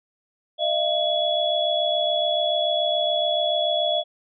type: tone cluster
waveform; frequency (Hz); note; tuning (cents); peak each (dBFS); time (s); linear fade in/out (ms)
sine; 612 / 679 / 3380; D#5 / F5 / G#7; -29 / -49 / +30; -24; 0.58-4.04; 50
effects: none